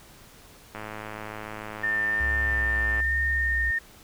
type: click train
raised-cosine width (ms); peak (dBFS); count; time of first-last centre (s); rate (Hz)
0.5; -21; 242; 0.75-3.002; 107
type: tone with pitch glide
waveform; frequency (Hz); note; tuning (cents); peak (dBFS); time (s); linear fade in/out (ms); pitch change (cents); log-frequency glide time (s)
sine; 1799 to 1829.4; A6 to A#6; +38 to -33; -23; 1.83-3.79; 10; +29; 2.99-3.14
type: tone with vibrato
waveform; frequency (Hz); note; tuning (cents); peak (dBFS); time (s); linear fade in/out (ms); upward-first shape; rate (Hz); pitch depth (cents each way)
sine; 65.6; C2; +5; -28; 2.2-3.71; 5; sine; 1.2; 100
effects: pink hiss -51 dBFS RMS until 4.03 s